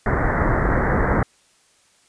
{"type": "low-pass noise", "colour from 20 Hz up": "pink", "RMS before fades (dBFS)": -19, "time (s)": [0.06, 1.23], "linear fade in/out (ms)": 2, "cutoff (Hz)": 2000, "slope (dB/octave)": 96, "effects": ["white hiss -58 dBFS RMS until 2.08 s", "resampled to 22050 Hz"]}